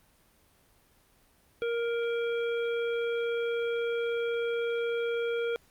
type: harmonic tone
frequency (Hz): 468.1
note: A#4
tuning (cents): +7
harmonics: 1 / 3 / 5 / 7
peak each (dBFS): -28 / -38 / -42 / -45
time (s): 1.62-5.56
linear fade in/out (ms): 0
effects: pink hiss -64 dBFS RMS until 5.7 s + Opus 32 kbps